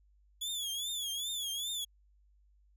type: tone with vibrato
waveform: sawtooth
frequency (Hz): 3400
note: G#7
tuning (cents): +40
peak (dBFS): -32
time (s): 0.41-1.85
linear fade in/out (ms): 10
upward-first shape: triangle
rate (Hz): 2.5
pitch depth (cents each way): 130
effects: added 50 Hz sine -63 dBFS peak until 2.76 s